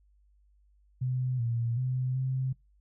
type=tone with pitch steps; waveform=sine; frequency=127.4 / 117 / 128 / 130.8 Hz; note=C3 / A#2 / C3 / C3; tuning=-46 / +7 / -38 / 0 cents; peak=-27 dBFS; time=1.01-2.53 s; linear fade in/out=10 ms; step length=380 ms; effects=noise-tail reverb RT60 0.2 s tail -24 dB re dry + added 50 Hz sine -61 dBFS peak until 2.8 s